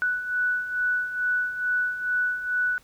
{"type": "beating tone pair", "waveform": "sine", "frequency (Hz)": [1480, 1482.3], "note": ["F#6", "F#6"], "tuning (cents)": [0, 3], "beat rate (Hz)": 2.3, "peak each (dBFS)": [-30, -24], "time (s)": [0.02, 2.78], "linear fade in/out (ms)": 0, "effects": ["pink hiss -57 dBFS RMS until 2.83 s"]}